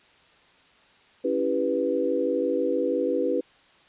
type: chord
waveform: sine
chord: C# half-diminished seventh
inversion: none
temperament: equal with one note detuned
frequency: 277.2 / 329.6 / 395.6 / 493.9 Hz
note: C#4 / E4 / G4 / B4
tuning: 0 / 0 / +16 / 0 cents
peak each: -29 / -29 / -29 / -25 dBFS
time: 1.24-3.41 s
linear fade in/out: 10 ms
effects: white hiss -57 dBFS RMS until 3.88 s + resampled to 8000 Hz